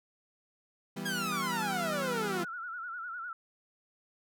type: chord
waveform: 35% pulse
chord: E minor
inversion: none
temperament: equal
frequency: 164.81 / 196 / 246.9 Hz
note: E3 / G3 / B3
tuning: 0 / 0 / 0 cents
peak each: -40 / -37 / -40 dBFS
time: 0.96-2.45 s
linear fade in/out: 10 ms
type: exponential sweep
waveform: sawtooth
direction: down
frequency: 1661.2 to 337.2 Hz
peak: -29 dBFS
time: 1.05-2.44 s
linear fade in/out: 10 ms
type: tone with vibrato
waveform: sine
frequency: 1396.9 Hz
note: F6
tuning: in tune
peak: -37 dBFS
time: 1.32-3.33 s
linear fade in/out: 2 ms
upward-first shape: sine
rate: 9.9 Hz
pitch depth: 99 cents each way
effects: none